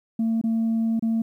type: tone with dropouts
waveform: sine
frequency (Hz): 225.9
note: A3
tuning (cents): +46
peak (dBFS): -18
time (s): 0.19-1.22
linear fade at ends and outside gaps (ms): 5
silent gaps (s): 0.414-0.438 / 0.995-1.024
effects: tanh soft clip ceiling -18 dBFS + 10-bit